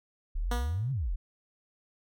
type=exponential two-way sweep; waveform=sine; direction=up then down; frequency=33.13 to 141.6 to 33.13 Hz; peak=-28 dBFS; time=0.35-1.16 s; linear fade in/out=10 ms; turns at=0.92 s
type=tone with exponential decay; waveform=10% pulse; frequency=241.3 Hz; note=B3; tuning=40 cents flat; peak=-22 dBFS; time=0.51-0.92 s; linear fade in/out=5 ms; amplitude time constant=88 ms
effects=none